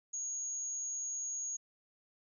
sine tone, 6645 Hz, G#8, in tune, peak -36 dBFS, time 0.13-1.57 s, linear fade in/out 10 ms, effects none

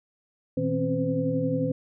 sine tone cluster, 118.7 / 159.1 / 257.3 / 268.6 / 509 Hz, A#2 / D#3 / C4 / C4 / C5, +32 / +39 / -29 / +46 / -48 cents, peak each -33 / -29 / -33 / -28 / -28 dBFS, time 0.57-1.72 s, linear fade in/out 5 ms, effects none

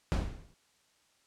brown noise with exponential decay, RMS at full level -24 dBFS, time 0.12-0.54 s, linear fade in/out 0 ms, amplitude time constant 90 ms, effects white hiss -69 dBFS RMS until 1.26 s + low-pass 8000 Hz 12 dB/octave

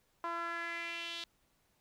sawtooth tone with band-pass filter sweep, 338.4 Hz, E4, 45 cents sharp, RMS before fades -40 dBFS, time 0.24-1.24 s, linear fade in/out 0 ms, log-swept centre 1100 to 3700 Hz, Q 3.4, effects pink hiss -74 dBFS RMS until 1.8 s

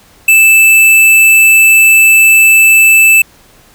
square tone, 2637 Hz, E7, in tune, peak -3 dBFS, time 0.28-3.22 s, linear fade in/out 5 ms, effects pink hiss -43 dBFS RMS until 3.74 s

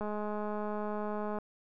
click train, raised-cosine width 1 ms, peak -24 dBFS, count 290, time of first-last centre 0.01-1.386 s, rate 210 Hz, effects none

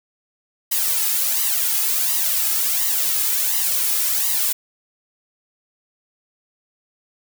blue noise with flanger, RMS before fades -20 dBFS, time 0.71-4.53 s, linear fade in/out 10 ms, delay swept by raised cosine 1 to 2.4 ms, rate 1.4 Hz, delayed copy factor +1, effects none

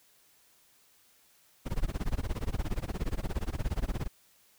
brown noise with tremolo, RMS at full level -28 dBFS, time 1.65-4.08 s, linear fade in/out 20 ms, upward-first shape sine, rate 17 Hz, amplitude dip 100%, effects white hiss -64 dBFS RMS until 4.58 s

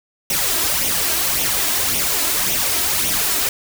white noise with flanger, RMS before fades -19 dBFS, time 0.3-3.49 s, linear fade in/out 2 ms, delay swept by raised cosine 0.32 to 3.12 ms, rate 1.8 Hz, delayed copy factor +0.6, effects none

